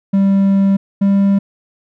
triangle tone pair in turn, 196 / 197.93 Hz, G3 / G3, 0 / +17 cents, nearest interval unison, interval 17 cents, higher second, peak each -7 dBFS, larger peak neither, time 0.13-0.77 / 1.01-1.39 s, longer first, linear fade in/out 10 ms, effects none

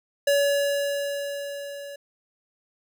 square tone with level ramp, 567 Hz, C#5, 39 cents sharp, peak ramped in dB -18 to -37 dBFS, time 0.27-1.96 s, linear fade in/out 5 ms, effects none

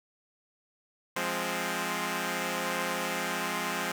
5% pulse chord, F minor, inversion none, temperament equal, 174.61 / 207.7 / 261.6 Hz, F3 / Ab3 / C4, 0 / 0 / 0 cents, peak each -23 dBFS, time 1.16-3.92 s, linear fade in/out 5 ms, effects none

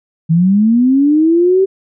sine linear sweep, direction up, 157.1 to 390 Hz, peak -7 dBFS, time 0.29-1.66 s, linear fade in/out 20 ms, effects none

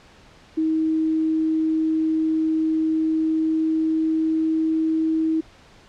sine tone with pitch glide, 317.4 to 319.6 Hz, D#4 to D#4, +35 to +47 cents, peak -18 dBFS, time 0.57-5.41 s, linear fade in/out 10 ms, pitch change +12 cents, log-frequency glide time 2.89-5.12 s, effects pink hiss -50 dBFS RMS until 5.88 s + low-pass 5000 Hz 12 dB/octave

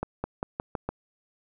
accelerating click train, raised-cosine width 1 ms, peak -15 dBFS, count 6, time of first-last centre 0.03-0.89 s, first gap 210 ms, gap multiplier 0.9, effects none

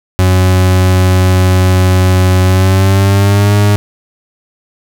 40% pulse tone with pitch glide, 92.5 to 102.64 Hz, F#2 to G#2, 0 to -20 cents, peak -5 dBFS, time 0.19-3.76 s, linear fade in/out 0 ms, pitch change +180 cents, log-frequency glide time 2.44-3.54 s, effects none

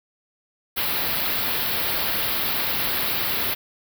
white band-stop noise, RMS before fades -24 dBFS, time 0.76-3.55 s, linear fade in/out 20 ms, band 4700 to 12000 Hz, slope 48 dB/octave, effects none

